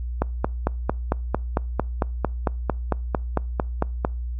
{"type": "click train", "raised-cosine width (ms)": 1, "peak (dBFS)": -6, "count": 18, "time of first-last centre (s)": [0.22, 4.049], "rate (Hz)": 4.44, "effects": ["noise-tail reverb RT60 0.4 s tail -26 dB re dry", "added 60 Hz sine -26 dBFS peak until 4.39 s"]}